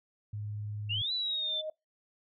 sine tone with vibrato, 104.7 Hz, G#2, 15 cents sharp, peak -35 dBFS, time 0.33-1.02 s, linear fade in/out 5 ms, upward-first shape triangle, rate 20 Hz, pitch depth 30 cents each way
sine exponential two-way sweep, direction up then down, 2700 to 4006 to 3507 Hz, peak -30 dBFS, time 0.89-1.62 s, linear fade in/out 20 ms, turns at 1.12 s
sine tone with exponential growth, 622.3 Hz, D#5, in tune, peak -32 dBFS, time 1.24-1.7 s, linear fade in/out 5 ms, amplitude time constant 99 ms
effects noise-tail reverb RT60 0.2 s tail -24 dB re dry

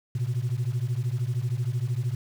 sine beating tone pair, 115.9 / 128.9 Hz, A#2 / C3, -10 / -26 cents, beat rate 13 Hz, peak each -26 dBFS, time 0.15-2.15 s, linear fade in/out 5 ms, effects tanh soft clip ceiling -21 dBFS + 8-bit

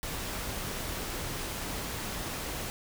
pink noise, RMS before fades -36 dBFS, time 0.03-2.7 s, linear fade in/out 0 ms, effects none

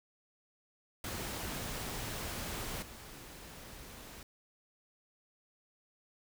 pink noise with level steps, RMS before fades -40 / -50 dBFS, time 1.04-4.23 s, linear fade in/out 2 ms, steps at 2.82 s, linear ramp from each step 5 ms, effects none

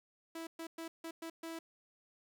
sawtooth tone bursts at uneven times, 328.4 Hz, E4, 6 cents flat, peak -38 dBFS, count 6, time 0.35-0.47 / 0.59-0.67 / 0.78-0.88 / 1.04-1.11 / 1.22-1.3 / 1.43-1.59 s, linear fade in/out 5 ms, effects 11-bit

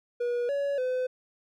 triangle tone with pitch steps, 482.5 / 564 / 508 Hz, B4 / C#5 / B4, -40 / +30 / +49 cents, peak -24 dBFS, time 0.2-1.07 s, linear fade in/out 10 ms, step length 290 ms, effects none

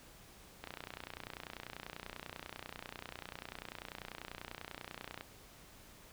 click train, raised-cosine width 0.3 ms, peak -27 dBFS, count 139, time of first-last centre 0.64-5.21 s, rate 30.2 Hz, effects pink hiss -58 dBFS RMS until 6.12 s

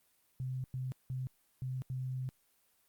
sine tone bursts at uneven times, 129.2 Hz, C3, 21 cents flat, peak -35 dBFS, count 5, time 0.4-0.64 / 0.74-0.92 / 1.1-1.27 / 1.62-1.82 / 1.9-2.29 s, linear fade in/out 0 ms, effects white hiss -72 dBFS RMS until 2.88 s + Opus 32 kbps

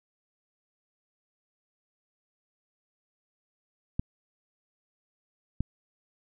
clicks, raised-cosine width 5 ms, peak -15 dBFS, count 2, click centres 3.995 / 5.606 s, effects none

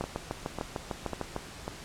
two click trains, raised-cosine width 1 ms, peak -19 / -17 dBFS, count 4 / 10, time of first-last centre 0.04-1.679 / 0.01-1.363 s, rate 1.83 / 6.65 Hz, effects pink hiss -45 dBFS RMS until 1.84 s + low-pass 9000 Hz 12 dB/octave

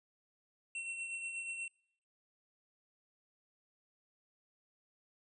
square tone with tremolo, 2714 Hz, E7, 50 cents sharp, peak -38 dBFS, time 0.75-1.68 s, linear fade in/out 2 ms, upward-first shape triangle, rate 8.3 Hz, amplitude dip 50%, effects noise-tail reverb RT60 0.7 s tail -26 dB re dry + resampled to 22050 Hz

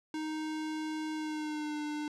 square tone with pitch glide, 311.1 to 299.3 Hz, D#4 to D4, 0 to +33 cents, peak -35 dBFS, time 0.14-2.08 s, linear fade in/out 2 ms, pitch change -67 cents, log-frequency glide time 1.14-1.77 s, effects low-pass 7000 Hz 12 dB/octave

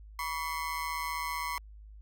30% pulse ring-modulated tone, 1052 Hz, C6, 9 cents sharp, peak -27 dBFS, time 0.19-1.58 s, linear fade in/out 0 ms, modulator 77.8 Hz, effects added 52 Hz sine -47 dBFS peak until 2.01 s

